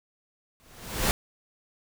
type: noise with exponential growth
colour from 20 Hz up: pink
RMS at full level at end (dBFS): -21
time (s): 0.6-1.11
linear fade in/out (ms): 0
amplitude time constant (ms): 110
effects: none